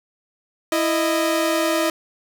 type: tone pair together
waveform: sawtooth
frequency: 330 / 620 Hz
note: E4 / D#5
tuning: +2 / -6 cents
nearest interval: major seventh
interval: 1092 cents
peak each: -17 dBFS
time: 0.72-1.9 s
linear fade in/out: 2 ms
effects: none